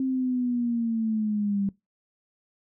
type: linear sweep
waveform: sine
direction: down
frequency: 265.2 to 196 Hz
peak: -23 dBFS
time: 0-1.69 s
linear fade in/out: 2 ms
effects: noise-tail reverb RT60 0.2 s tail -22 dB re dry